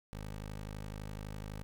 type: tone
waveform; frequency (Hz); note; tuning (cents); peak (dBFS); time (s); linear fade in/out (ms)
15% pulse; 51.91; G#1; 0; -35; 0.13-1.63; 0
effects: none